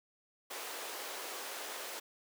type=high-pass noise; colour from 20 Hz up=pink; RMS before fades=-43 dBFS; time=0.5-2 s; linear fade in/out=10 ms; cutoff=400 Hz; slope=24 dB/octave; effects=none